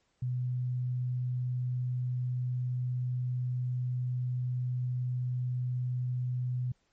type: tone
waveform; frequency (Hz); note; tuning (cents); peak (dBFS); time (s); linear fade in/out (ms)
sine; 125; B2; +21; -29; 0.22-6.72; 5
effects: pink hiss -74 dBFS RMS until 6.92 s + MP3 32 kbps